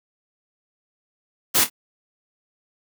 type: noise with echo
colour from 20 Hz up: white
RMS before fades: -17 dBFS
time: 1.54-1.65 s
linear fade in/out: 20 ms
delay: 25 ms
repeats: 2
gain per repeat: -11 dB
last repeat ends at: 1.7 s
effects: high-pass 100 Hz 12 dB/octave